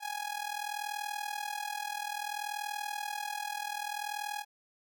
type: tone with amplitude modulation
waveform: sawtooth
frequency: 830.6 Hz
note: G#5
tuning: in tune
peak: -28 dBFS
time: 0-4.45 s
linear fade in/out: 50 ms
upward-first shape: sine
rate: 40.6 Hz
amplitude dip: 80%
effects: none